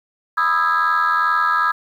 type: chord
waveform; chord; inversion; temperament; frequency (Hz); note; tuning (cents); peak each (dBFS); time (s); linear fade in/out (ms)
sine; E major seventh; second; just; 988.9 / 1236.1 / 1318.5 / 1648.1; B5 / D#6 / E6 / G#6; +2 / -12 / 0 / -14; -22 / -18 / -18 / -19; 0.37-1.72; 10
effects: tanh soft clip ceiling -9 dBFS + 8-bit